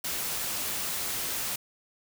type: noise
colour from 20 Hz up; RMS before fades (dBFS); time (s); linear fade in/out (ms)
white; -32; 0.04-1.56; 5
effects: none